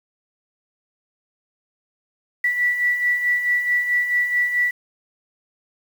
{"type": "beating tone pair", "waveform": "sine", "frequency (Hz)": [1954, 1958.6], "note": ["B6", "B6"], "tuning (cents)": [-19, -15], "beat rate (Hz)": 4.6, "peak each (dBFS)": [-26, -18], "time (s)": [2.44, 4.71], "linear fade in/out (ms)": 5, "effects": ["7-bit"]}